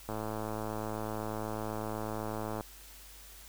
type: click train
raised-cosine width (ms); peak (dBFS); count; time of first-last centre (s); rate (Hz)
1; -23; 273; 0.09-2.609; 108
effects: added 50 Hz sine -54 dBFS peak until 3.48 s + white hiss -53 dBFS RMS until 3.48 s